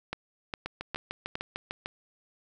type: two click trains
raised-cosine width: 0.3 ms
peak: -18 / -16 dBFS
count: 9 / 4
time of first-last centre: 0.66-1.859 / 0.13-1.354 s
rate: 6.67 / 2.45 Hz
effects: none